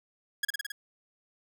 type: tone with echo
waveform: sawtooth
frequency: 1661.2 Hz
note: G#6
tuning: in tune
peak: -22 dBFS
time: 0.43-0.45 s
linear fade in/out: 5 ms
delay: 54 ms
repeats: 5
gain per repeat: -2 dB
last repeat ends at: 0.72 s
effects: none